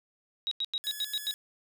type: tone bursts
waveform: sine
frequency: 3817 Hz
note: A#7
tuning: 40 cents sharp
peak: -28 dBFS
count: 7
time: 0.47-1.311 s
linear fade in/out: 0 ms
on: 43 ms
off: 90 ms
type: tone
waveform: 5% pulse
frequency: 1703 Hz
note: G#6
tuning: 43 cents sharp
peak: -28 dBFS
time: 0.84-1.34 s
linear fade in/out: 0 ms
effects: none